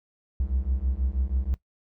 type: beating tone pair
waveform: triangle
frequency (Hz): 61.74 / 67.94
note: B1 / C#2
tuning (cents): 0 / -34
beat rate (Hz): 6.2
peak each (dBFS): -25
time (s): 0.4-1.54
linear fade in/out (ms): 0
effects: noise-tail reverb RT60 0.1 s tail -18 dB re dry